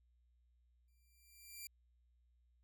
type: tone with exponential growth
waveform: 5% pulse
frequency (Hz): 2359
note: D7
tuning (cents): +7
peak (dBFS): -36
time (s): 0.88-1.67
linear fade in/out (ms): 2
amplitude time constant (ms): 170
effects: added 60 Hz sine -70 dBFS peak until 2.63 s